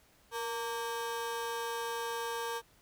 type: ring-modulated tone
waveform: 30% pulse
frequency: 691 Hz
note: F5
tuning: 19 cents flat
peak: -29 dBFS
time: 0.31-2.62 s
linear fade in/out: 50 ms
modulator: 223 Hz
effects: pink hiss -65 dBFS RMS until 2.81 s